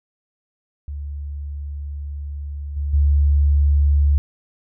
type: tone with level steps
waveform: sine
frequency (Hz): 72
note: D2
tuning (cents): -34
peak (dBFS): -26 / -20 / -12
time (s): 0.88-4.18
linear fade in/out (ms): 0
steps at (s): 2.76 / 2.93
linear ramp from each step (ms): 10
effects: none